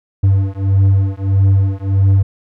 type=beating tone pair; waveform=triangle; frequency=96.6 / 98.2 Hz; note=G2 / G2; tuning=-25 / +4 cents; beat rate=1.6 Hz; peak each=-11 dBFS; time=0.23-2.23 s; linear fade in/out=10 ms; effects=none